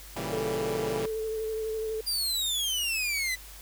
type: chord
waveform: 10% pulse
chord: A# diminished seventh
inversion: none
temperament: equal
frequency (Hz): 116.54 / 138.59 / 164.81 / 196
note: A#2 / C#3 / E3 / G3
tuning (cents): 0 / 0 / 0 / 0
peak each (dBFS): -29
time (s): 0.16-1.06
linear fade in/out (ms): 5
type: tone with vibrato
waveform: sine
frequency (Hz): 440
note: A4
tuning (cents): 0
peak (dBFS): -29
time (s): 0.32-2.01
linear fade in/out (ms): 5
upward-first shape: sine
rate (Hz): 12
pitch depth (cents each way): 21
type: exponential sweep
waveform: sawtooth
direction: down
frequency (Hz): 4862 to 1975.5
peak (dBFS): -24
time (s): 2.06-3.36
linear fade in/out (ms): 20
effects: added 50 Hz sine -47 dBFS peak until 3.61 s + white hiss -48 dBFS RMS until 3.61 s